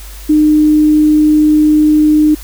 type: tone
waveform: sine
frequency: 304.3 Hz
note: D#4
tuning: 38 cents flat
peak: -5 dBFS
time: 0.29-2.35 s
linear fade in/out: 10 ms
effects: added 50 Hz sine -28 dBFS peak until 2.43 s + white hiss -35 dBFS RMS until 2.43 s